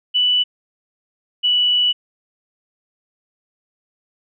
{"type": "tone pair in turn", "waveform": "sine", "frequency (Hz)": [2970, 2954], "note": ["F#7", "F#7"], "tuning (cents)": [6, -3], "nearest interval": "unison", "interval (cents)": 9, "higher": "first", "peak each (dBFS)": -13, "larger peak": "neither", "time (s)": [[0.14, 0.44], [1.43, 1.93]], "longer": "second", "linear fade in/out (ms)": 20, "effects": []}